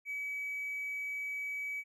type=tone with hard clipping; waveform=triangle; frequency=2281 Hz; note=C#7; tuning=49 cents sharp; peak=-36 dBFS; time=0.05-1.84 s; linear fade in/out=50 ms; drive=4 dB; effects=none